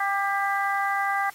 harmonic tone with a mistuned harmonic, 396.4 Hz, G4, 19 cents sharp, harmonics 2 / 3 / 4 / 5, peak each -26 / -28 / -29 / -30 dBFS, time 0-1.3 s, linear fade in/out 5 ms, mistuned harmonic 4, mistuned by +16 cents, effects white hiss -50 dBFS RMS until 1.34 s + AAC 48 kbps

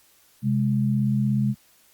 sine tone pair together, 130.81 / 207.6 Hz, C3 / G#3, 0 / 0 cents, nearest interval minor sixth, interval 800 cents, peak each -22 dBFS, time 0.42-1.55 s, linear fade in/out 50 ms, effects white hiss -58 dBFS RMS until 1.93 s + Opus 48 kbps

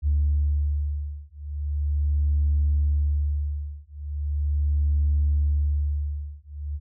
sine beating tone pair, 73 / 73.39 Hz, D2 / D2, -10 / -1 cents, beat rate 0.39 Hz, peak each -23 dBFS, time 0.02-6.8 s, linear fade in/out 50 ms, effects tanh soft clip ceiling -14 dBFS

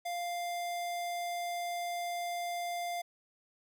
square tone, 698 Hz, F5, 1 cent flat, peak -35 dBFS, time 0.05-3.02 s, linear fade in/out 10 ms, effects none

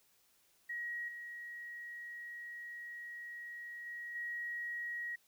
sine tone with level steps, 1900 Hz, A#6, 33 cents sharp, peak -38 / -44 / -42 / -38 dBFS, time 0.69-5.16 s, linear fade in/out 10 ms, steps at 1.08 / 3.86 / 4.15 s, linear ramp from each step 5 ms, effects white hiss -71 dBFS RMS until 5.27 s

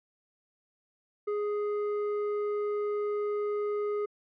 sine tone with hard clipping, 415.3 Hz, G#4, in tune, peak -30 dBFS, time 1.27-4.06 s, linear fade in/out 10 ms, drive 8 dB, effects low-pass 2000 Hz 12 dB/octave

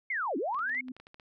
sine linear two-way sweep, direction down then up, 2211 to 243.1 to 2211 Hz, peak -29 dBFS, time 0.1-0.81 s, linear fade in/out 5 ms, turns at 0.37 s
sine tone with exponential growth, 254.7 Hz, C4, 46 cents flat, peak -35 dBFS, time 0.53-0.92 s, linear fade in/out 5 ms, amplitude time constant 84 ms
clicks, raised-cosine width 0.3 ms, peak -35 dBFS, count 10, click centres 0.546 / 0.592 / 0.696 / 0.749 / 0.884 / 0.966 / 1 / 1.069 / 1.144 / 1.198 s
effects none

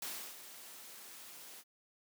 white noise with ADSR envelope, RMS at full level -41 dBFS, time 0.02-1.64 s, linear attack 4 ms, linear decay 330 ms, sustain -11 dB, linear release 52 ms, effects high-pass 200 Hz 12 dB/octave

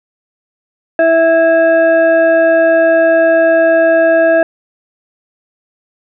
sine tone with frequency modulation, 657 Hz, E5, 6 cents flat, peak -6 dBFS, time 0.99-4.43 s, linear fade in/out 2 ms, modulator 985 Hz, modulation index 0.69, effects none

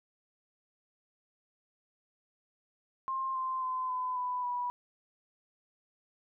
sine tone with pitch steps, 1059 / 1042.6 / 1026.5 / 1010.6 / 995 / 979.6 Hz, C6 / C6 / C6 / B5 / B5 / B5, +21 / -6 / -33 / +40 / +13 / -14 cents, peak -31 dBFS, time 3.08-4.7 s, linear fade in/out 0 ms, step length 270 ms, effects none

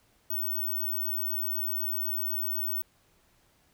sine tone, 15804 Hz, B9, in tune, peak -28 dBFS, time 0.3-2.82 s, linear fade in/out 5 ms, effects pink hiss -66 dBFS RMS until 3.73 s

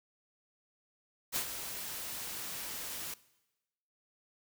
white noise with ADSR envelope, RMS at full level -32 dBFS, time 1.32-3.14 s, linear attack 41 ms, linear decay 84 ms, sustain -9 dB, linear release 4 ms, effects noise-tail reverb RT60 1.0 s tail -20 dB re dry

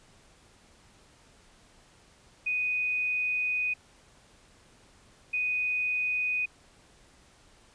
sine tone bursts at uneven times, 2489 Hz, D#7, in tune, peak -26 dBFS, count 2, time 2.46-3.74 / 5.33-6.46 s, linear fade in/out 10 ms, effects pink hiss -59 dBFS RMS until 7.74 s + resampled to 22050 Hz

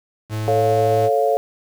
45% pulse tone, 107.9 Hz, A2, 33 cents flat, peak -22 dBFS, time 0.29-1.1 s, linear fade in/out 50 ms
sine chord, A augmented, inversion none, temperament equal, 440 / 554.4 / 698.5 Hz, A4 / C#5 / E#5, 0 / 0 / 0 cents, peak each -19 dBFS, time 0.48-1.37 s, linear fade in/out 0 ms
effects 7-bit

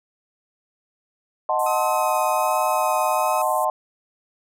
sine chord, D# diminished seventh, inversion none, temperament equal, 622.3 / 740 / 880 / 1046.5 Hz, D#5 / F#5 / A5 / C6, 0 / 0 / 0 / 0 cents, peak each -24 dBFS, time 1.49-3.7 s, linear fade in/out 2 ms
pink band-pass noise, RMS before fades -37 dBFS, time 1.59-3.65 s, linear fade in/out 5 ms, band 7600 to 14000 Hz, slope 48 dB/octave
30% pulse tone with vibrato, 1265 Hz, D#6, 28 cents sharp, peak -26 dBFS, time 1.66-3.42 s, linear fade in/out 5 ms, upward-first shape sine, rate 1.3 Hz, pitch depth 12 cents each way
effects none

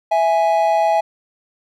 triangle tone pair together, 659.6 / 831 Hz, E5 / G#5, +1 / +1 cents, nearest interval major third, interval 400 cents, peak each -14 dBFS, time 0.11-1.01 s, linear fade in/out 10 ms, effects none

